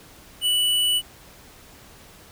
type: tone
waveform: square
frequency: 2960 Hz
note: F#7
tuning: in tune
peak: -19 dBFS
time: 0.41-1.02 s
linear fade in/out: 50 ms
effects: pink hiss -48 dBFS RMS until 2.31 s